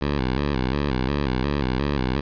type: tone with vibrato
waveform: 10% pulse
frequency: 67.6 Hz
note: C#2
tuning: 43 cents flat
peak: -13 dBFS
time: 0.01-2.21 s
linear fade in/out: 10 ms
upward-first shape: square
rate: 2.8 Hz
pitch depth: 110 cents each way
effects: resampled to 11025 Hz + 9-bit